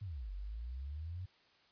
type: exponential two-way sweep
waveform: sine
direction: down then up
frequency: 110 to 45.79 to 94.8 Hz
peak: -40 dBFS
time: 0.01-1.26 s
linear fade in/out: 10 ms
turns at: 0.32 s
effects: white hiss -68 dBFS RMS until 1.71 s + resampled to 11025 Hz